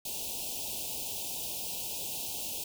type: band-stop noise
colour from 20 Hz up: white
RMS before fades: -37 dBFS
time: 0.05-2.64 s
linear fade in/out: 5 ms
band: 940 to 2500 Hz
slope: 96 dB/octave
effects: none